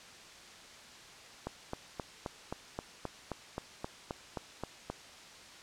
click train, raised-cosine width 1 ms, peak -22 dBFS, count 14, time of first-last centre 1.47-4.9 s, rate 3.79 Hz, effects white hiss -52 dBFS RMS until 5.62 s + low-pass 6000 Hz 12 dB/octave

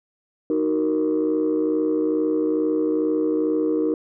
sine chord, D# minor, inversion none, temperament just, 311.1 / 373.4 / 466.7 Hz, D#4 / F#4 / A#4, 0 / +16 / +2 cents, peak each -20 / -25 / -22 dBFS, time 0.5-3.94 s, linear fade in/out 2 ms, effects tanh soft clip ceiling -13 dBFS

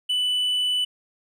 triangle tone, 2983 Hz, F#7, 13 cents sharp, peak -19 dBFS, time 0.09-0.85 s, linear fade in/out 10 ms, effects none

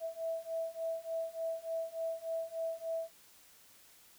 sine beating tone pair, 654 / 657.4 Hz, E5 / E5, -14 / -5 cents, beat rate 3.4 Hz, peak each -39 / -38 dBFS, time 0-3.11 s, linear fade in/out 50 ms, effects white hiss -61 dBFS RMS until 4.18 s

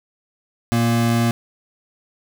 square tone pair together, 116.54 / 234.4 Hz, A#2 / A#3, 0 / +10 cents, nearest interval octave, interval 1210 cents, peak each -19 dBFS, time 0.72-1.31 s, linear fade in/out 0 ms, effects none

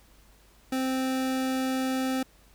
square tone pair together, 261.6 / 520.9 Hz, C4 / C5, 0 / -8 cents, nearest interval octave, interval 1192 cents, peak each -27 / -36 dBFS, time 0.72-2.23 s, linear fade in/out 5 ms, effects added 50 Hz sine -58 dBFS peak until 2.54 s + pink hiss -60 dBFS RMS until 2.54 s

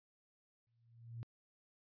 sine tone with exponential growth, 116.4 Hz, A#2, 2 cents flat, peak -40 dBFS, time 0.67-1.23 s, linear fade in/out 0 ms, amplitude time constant 120 ms, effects tanh soft clip ceiling -36 dBFS + resampled to 11025 Hz

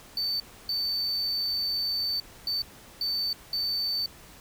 triangle tone bursts at uneven times, 4546 Hz, C#8, 43 cents sharp, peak -25 dBFS, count 5, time 0.17-0.4 / 0.69-2.2 / 2.47-2.62 / 3.01-3.33 / 3.53-4.06 s, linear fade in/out 2 ms, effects pink hiss -50 dBFS RMS until 4.4 s

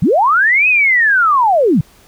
sine linear two-way sweep, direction up then down, 122.4 to 2574 to 122.4 Hz, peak -8 dBFS, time 0.02-1.81 s, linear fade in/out 5 ms, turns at 0.68 s, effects pink hiss -47 dBFS RMS until 2.07 s

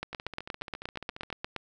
two click trains, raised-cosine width 0.3 ms, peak -24 / -17 dBFS, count 18 / 14, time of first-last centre 0.13-1.302 / 0.03-1.563 s, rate 14.5 / 8.48 Hz, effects none

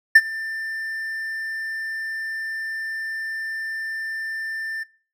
triangle tone with ADSR envelope, 1785 Hz, A6, 24 cents sharp, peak -3 dBFS, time 0.15-4.84 s, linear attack 8 ms, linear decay 46 ms, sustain -21 dB, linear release 16 ms, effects noise-tail reverb RT60 0.4 s tail -23 dB re dry

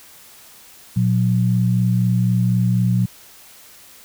sine tone pair together, 118.4 / 182.43 Hz, A#2 / F#3, +27 / -24 cents, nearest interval perfect fifth, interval 749 cents, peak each -16 / -18 dBFS, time 0.96-3.06 s, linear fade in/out 10 ms, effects white hiss -45 dBFS RMS until 4.04 s

